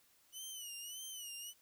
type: tone with vibrato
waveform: 15% pulse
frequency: 2957 Hz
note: F#7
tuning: 2 cents flat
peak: -38 dBFS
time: 0.32-1.54 s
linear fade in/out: 50 ms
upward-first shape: sine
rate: 1.7 Hz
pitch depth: 100 cents each way
effects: white hiss -70 dBFS RMS until 1.61 s